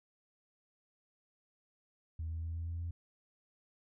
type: tone with pitch steps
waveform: sine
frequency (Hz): 80.8 / 81.64 / 82.5 / 83.36 / 84.23 / 85.11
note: E2 / E2 / E2 / E2 / E2 / F2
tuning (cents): -34 / -16 / +2 / +20 / +38 / -44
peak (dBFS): -35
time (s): 2.19-2.91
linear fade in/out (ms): 5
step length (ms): 120
effects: tanh soft clip ceiling -33 dBFS